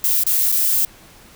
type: noise with dropouts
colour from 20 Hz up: violet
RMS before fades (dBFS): -17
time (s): 0.04-0.85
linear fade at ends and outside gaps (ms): 2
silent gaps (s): 0.236-0.265 / 0.518-0.522
effects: pink hiss -46 dBFS RMS until 1.35 s